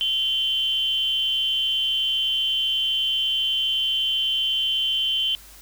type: tone with amplitude modulation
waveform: sine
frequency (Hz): 3084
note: G7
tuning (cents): -29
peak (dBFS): -17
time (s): 0.01-5.35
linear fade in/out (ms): 0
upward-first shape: sine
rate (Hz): 284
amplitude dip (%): 65
effects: added 50 Hz sine -49 dBFS peak until 5.61 s + white hiss -47 dBFS RMS until 5.61 s